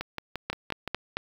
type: two click trains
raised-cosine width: 0.3 ms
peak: -16 / -12 dBFS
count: 6 / 4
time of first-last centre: 0.01-0.877 / 0.5-1.17 s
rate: 5.77 / 4.48 Hz
effects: 7-bit

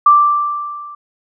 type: tone with level ramp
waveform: sine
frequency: 1174.7 Hz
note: D6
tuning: in tune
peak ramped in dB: -3 to -30 dBFS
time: 0.06-0.95 s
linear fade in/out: 5 ms
effects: none

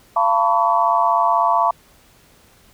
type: tone cluster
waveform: sine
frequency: 687 / 896 / 992 / 1131 Hz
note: F5 / A5 / B5 / C#6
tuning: -29 / +31 / +7 / +34 cents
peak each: -19 dBFS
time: 0.16-1.71 s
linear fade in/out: 5 ms
effects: pink hiss -52 dBFS RMS until 2.73 s

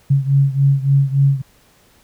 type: beating tone pair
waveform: sine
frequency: 137.3 / 140.8 Hz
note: C#3 / C#3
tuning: -16 / +27 cents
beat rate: 3.5 Hz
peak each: -13 / -16 dBFS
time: 0.1-1.42 s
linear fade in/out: 10 ms
effects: pink hiss -53 dBFS RMS until 2.03 s

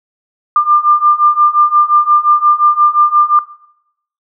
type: beating tone pair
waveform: sine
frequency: 1193 / 1198.7 Hz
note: D6 / D6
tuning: +27 / +35 cents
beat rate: 5.7 Hz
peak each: -10 dBFS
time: 0.56-3.39 s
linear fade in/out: 2 ms
effects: noise-tail reverb RT60 0.8 s tail -20 dB re dry

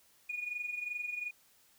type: tone with amplitude modulation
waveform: sine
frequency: 2450 Hz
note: D#7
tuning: 27 cents flat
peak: -32 dBFS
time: 0.29-1.31 s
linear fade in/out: 10 ms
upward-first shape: sine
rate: 22.7 Hz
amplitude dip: 70%
effects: tanh soft clip ceiling -29 dBFS + white hiss -66 dBFS RMS until 1.78 s

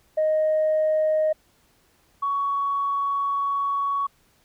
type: tone pair in turn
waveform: sine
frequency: 622.3 / 1119.4 Hz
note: D#5 / C#6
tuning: 0 / +17 cents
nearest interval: minor seventh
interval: 1017 cents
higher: second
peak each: -17 / -21 dBFS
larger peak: first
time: 0.17-1.33 / 2.22-4.07 s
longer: second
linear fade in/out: 10 ms
effects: tanh soft clip ceiling -15 dBFS + pink hiss -62 dBFS RMS until 4.44 s

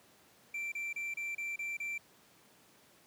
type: tone bursts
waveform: triangle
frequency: 2348 Hz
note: D7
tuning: 1 cent flat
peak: -34 dBFS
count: 7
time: 0.54-1.98 s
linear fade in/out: 5 ms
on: 180 ms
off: 30 ms
effects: pink hiss -63 dBFS RMS until 3.06 s + high-pass 150 Hz 12 dB/octave

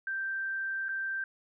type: tone with dropouts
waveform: sine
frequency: 1568 Hz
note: G6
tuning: in tune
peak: -31 dBFS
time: 0.07-1.24 s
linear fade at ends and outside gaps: 2 ms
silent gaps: 0.885-0.89 s
effects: none

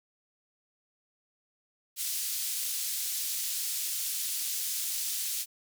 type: band-pass noise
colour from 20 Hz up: white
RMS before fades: -33 dBFS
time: 1.96-5.46 s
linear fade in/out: 50 ms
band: 3800 to 16000 Hz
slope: 12 dB/octave
effects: none

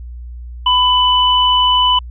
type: tone pair together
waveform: sine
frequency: 1000 / 2991 Hz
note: B5 / F#7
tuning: +21 / +18 cents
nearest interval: octave + perfect fifth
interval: 1897 cents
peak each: -12 dBFS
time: 0.66-1.99 s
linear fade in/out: 5 ms
effects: added 60 Hz sine -27 dBFS peak until 2.1 s

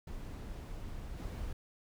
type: noise with level steps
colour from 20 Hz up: brown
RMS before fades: -43 / -40 dBFS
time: 0.07-1.53 s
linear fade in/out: 5 ms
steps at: 1.17 s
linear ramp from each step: 20 ms
effects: none

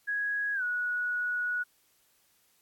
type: tone with pitch glide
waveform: sine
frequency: 1661.2 to 1463 Hz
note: G#6 to F#6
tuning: 0 to -20 cents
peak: -28 dBFS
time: 0.07-1.64 s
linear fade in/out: 20 ms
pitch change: -220 cents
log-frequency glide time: 0.54-0.63 s
effects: white hiss -68 dBFS RMS until 2.61 s + AAC 64 kbps

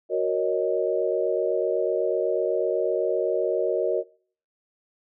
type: chord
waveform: sine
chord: D# minor seventh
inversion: first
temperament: equal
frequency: 370 / 466.2 / 554.4 / 622.3 Hz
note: F#4 / A#4 / C#5 / D#5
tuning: 0 / 0 / 0 / 0 cents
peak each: -26 / -26 / -28 / -27 dBFS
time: 0.09-4.04 s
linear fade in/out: 50 ms
effects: noise-tail reverb RT60 0.5 s tail -23 dB re dry

